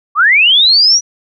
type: linear sweep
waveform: sine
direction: up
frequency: 1100 to 5880 Hz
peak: -5 dBFS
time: 0.15-1.01 s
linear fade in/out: 50 ms
effects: none